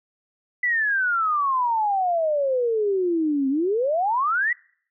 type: exponential two-way sweep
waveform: sine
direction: down then up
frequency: 2003 to 262.8 to 2003 Hz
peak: -19 dBFS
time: 0.63-4.53 s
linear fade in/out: 5 ms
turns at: 3.49 s
effects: noise-tail reverb RT60 0.6 s tail -26 dB re dry